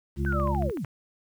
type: harmonic tone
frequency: 69.3 Hz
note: C#2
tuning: in tune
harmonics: 1 / 2 / 3 / 5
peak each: -27 / -30 / -32 / -34 dBFS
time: 0.16-0.72 s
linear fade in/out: 50 ms
type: click train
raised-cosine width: 0.5 ms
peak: -26 dBFS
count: 9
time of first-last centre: 0.25-0.847 s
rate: 13.4 Hz
type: linear sweep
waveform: sine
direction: down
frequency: 1568 to 108.4 Hz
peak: -29 dBFS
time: 0.26-0.85 s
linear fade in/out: 5 ms
type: tone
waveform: sine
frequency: 587.3 Hz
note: D5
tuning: in tune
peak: -30 dBFS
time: 0.32-0.55 s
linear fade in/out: 50 ms
effects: 9-bit